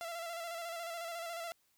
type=tone with vibrato; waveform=sawtooth; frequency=675 Hz; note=E5; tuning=41 cents sharp; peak=-36 dBFS; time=0.01-1.52 s; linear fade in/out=0 ms; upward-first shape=square; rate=14 Hz; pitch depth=35 cents each way; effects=white hiss -74 dBFS RMS until 1.77 s